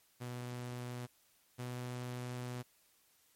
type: tone pair in turn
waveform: sawtooth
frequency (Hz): 122.9 / 123.83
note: B2 / B2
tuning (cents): -8 / +5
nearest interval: unison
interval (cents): 13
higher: second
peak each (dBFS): -37 / -36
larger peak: second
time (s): 0.2-1.07 / 1.58-2.63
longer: second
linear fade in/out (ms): 20
effects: white hiss -70 dBFS RMS until 3.35 s + MP3 64 kbps